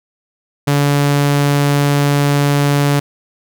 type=tone; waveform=sawtooth; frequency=143.2 Hz; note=D3; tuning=43 cents flat; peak=-7 dBFS; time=0.67-3 s; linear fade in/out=10 ms; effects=none